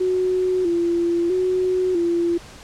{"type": "tone with vibrato", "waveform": "sine", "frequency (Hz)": 355.3, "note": "F4", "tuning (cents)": 30, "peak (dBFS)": -17, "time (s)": [0, 2.38], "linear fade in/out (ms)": 10, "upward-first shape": "square", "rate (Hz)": 0.77, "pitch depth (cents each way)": 65, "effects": ["pink hiss -42 dBFS RMS until 2.63 s", "low-pass 8000 Hz 12 dB/octave"]}